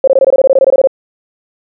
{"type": "tone bursts", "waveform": "sine", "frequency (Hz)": 536, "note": "C5", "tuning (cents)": 42, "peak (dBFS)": -3, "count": 15, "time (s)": [0.04, 0.873], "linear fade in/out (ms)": 2, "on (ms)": 35, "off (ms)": 22, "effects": []}